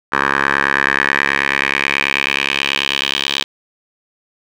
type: tone with band-pass filter sweep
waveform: 10% pulse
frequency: 69.3 Hz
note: C#2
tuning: in tune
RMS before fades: -17 dBFS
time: 0.12-3.44 s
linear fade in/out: 10 ms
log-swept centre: 1400 to 3400 Hz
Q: 3.3
effects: none